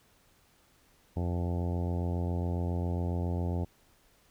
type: harmonic tone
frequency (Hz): 87.31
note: F2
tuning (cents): 0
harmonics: 1 / 2 / 3 / 4 / 5 / 6 / 7 / 8 / 9 / 10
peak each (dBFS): -30 / -36 / -40 / -42 / -44 / -46 / -47 / -48 / -49 / -50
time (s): 1.16-3.65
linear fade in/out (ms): 10
effects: pink hiss -65 dBFS RMS until 4.3 s